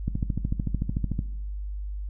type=click train; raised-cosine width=5 ms; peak=-14 dBFS; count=16; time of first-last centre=0.08-1.191 s; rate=13.5 Hz; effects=noise-tail reverb RT60 0.9 s tail -17 dB re dry + added 50 Hz sine -30 dBFS peak until 2.09 s